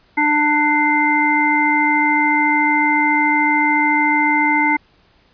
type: harmonic tone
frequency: 297.7 Hz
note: D4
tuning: 24 cents sharp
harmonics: 1 / 3 / 5 / 7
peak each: -19 / -17 / -26 / -16 dBFS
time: 0.17-4.77 s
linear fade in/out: 10 ms
effects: pink hiss -55 dBFS RMS until 5.33 s + resampled to 11025 Hz